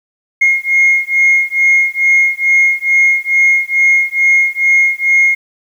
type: beating tone pair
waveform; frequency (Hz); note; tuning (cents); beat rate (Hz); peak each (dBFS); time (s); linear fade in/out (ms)
sine; 2145 / 2147.3; C7 / C7; +42 / +44; 2.3; -10; 0.41-5.35; 10
effects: tanh soft clip ceiling -3 dBFS + 7-bit